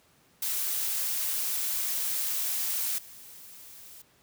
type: noise with level steps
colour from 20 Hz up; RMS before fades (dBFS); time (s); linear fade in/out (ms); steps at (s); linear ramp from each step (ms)
blue; -30 / -48; 0.42-4.02; 5; 2.98; 5
effects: pink hiss -63 dBFS RMS until 4.22 s + high-pass 80 Hz 12 dB/octave